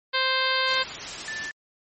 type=harmonic tone; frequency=523.3 Hz; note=C5; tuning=in tune; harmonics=1 / 2 / 3 / 4 / 5 / 6 / 7 / 8 / 9; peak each=-31 / -28 / -27 / -30 / -33 / -31 / -30 / -31 / -33 dBFS; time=0.13-0.84 s; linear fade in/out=20 ms
type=noise; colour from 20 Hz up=white; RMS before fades=-34 dBFS; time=0.66-1.52 s; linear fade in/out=50 ms
type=tone; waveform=sine; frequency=1760 Hz; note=A6; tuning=in tune; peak=-31 dBFS; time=1.28-1.51 s; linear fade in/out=0 ms
effects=MP3 32 kbps